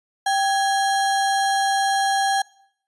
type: tone with sample-and-hold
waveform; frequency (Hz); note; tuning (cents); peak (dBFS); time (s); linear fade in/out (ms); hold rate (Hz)
sine; 784; G5; 0; -17; 0.26-2.42; 5; 2450
effects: noise-tail reverb RT60 0.7 s tail -23 dB re dry + resampled to 24000 Hz